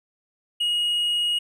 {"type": "tone", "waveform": "triangle", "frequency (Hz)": 2884, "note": "F#7", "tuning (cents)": -45, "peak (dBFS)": -19, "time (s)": [0.6, 1.39], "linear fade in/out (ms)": 10, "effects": []}